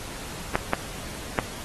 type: clicks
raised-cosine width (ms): 0.5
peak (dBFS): -6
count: 3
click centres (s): 0.555 / 0.734 / 1.388
effects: pink hiss -38 dBFS RMS until 1.64 s + AAC 32 kbps